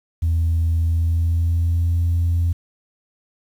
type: tone with pitch glide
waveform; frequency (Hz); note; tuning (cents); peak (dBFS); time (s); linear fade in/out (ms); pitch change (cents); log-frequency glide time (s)
sine; 82.4 to 85.11; E2 to F2; 0 to -44; -14; 0.22-2.53; 10; +56; 0.79-1.96
effects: tanh soft clip ceiling -13 dBFS + 8-bit